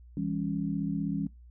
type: chord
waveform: sine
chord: C# diminished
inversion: first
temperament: equal with one note detuned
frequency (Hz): 164.81 / 200.3 / 277.2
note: E3 / G3 / C#4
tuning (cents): 0 / +38 / 0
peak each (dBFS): -33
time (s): 0.17-1.27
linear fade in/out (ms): 2
effects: noise-tail reverb RT60 0.2 s tail -21 dB re dry + added 60 Hz sine -49 dBFS peak until 1.5 s